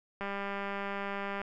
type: click train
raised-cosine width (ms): 0.5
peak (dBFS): -22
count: 241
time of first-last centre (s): 0.21-1.416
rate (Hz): 199
effects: none